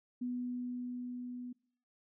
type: tone with level ramp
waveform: sine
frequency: 246.9 Hz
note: B3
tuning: in tune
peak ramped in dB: -34 to -41 dBFS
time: 0.21-1.53 s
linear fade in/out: 10 ms
effects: noise-tail reverb RT60 0.6 s tail -25 dB re dry